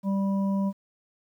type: harmonic tone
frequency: 196 Hz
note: G3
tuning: in tune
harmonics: 1 / 3 / 5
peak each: -23 / -36 / -38 dBFS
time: 0.03-0.73 s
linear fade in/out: 50 ms
effects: 10-bit